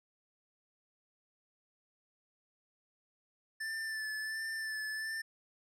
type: tone with vibrato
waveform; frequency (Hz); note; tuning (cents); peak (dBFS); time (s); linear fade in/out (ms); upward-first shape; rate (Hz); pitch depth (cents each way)
square; 1760; A6; 0; -37; 3.6-5.22; 10; sine; 1.4; 27
effects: low-pass 11000 Hz 12 dB/octave